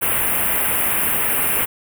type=band-stop noise; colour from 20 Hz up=white; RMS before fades=-19 dBFS; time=0.01-1.66 s; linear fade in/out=20 ms; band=2900 to 9400 Hz; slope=48 dB/octave; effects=none